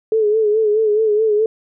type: tone with vibrato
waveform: sine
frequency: 429.9 Hz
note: A4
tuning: 40 cents flat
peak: -12 dBFS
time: 0.12-1.46 s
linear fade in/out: 2 ms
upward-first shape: sine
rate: 4.7 Hz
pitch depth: 62 cents each way
effects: none